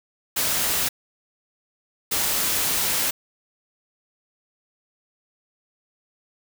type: noise bursts at uneven times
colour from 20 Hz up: white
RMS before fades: -23 dBFS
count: 2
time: 0.36-0.89 / 2.11-3.11 s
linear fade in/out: 10 ms
effects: none